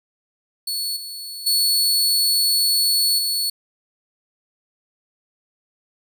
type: tone with level steps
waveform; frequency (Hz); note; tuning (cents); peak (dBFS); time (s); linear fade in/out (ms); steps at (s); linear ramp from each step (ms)
sawtooth; 4412; C#8; -9; -20 / -28 / -13 / -17; 0.67-3.5; 5; 0.96 / 1.46 / 3.18; 10
effects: none